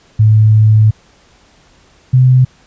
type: tone pair in turn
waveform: sine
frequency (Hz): 108.3 / 128.12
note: A2 / C3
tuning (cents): -27 / -36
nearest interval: minor third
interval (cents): 291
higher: second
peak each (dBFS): -4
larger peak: neither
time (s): 0.19-0.91 / 2.13-2.45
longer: first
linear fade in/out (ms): 10
effects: pink hiss -48 dBFS RMS until 2.66 s + resampled to 16000 Hz